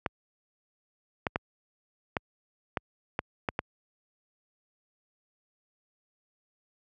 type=clicks; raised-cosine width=0.5 ms; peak=-12 dBFS; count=8; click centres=0.062 / 1.268 / 1.359 / 2.168 / 2.772 / 3.191 / 3.488 / 3.591 s; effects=high-pass 60 Hz 12 dB/octave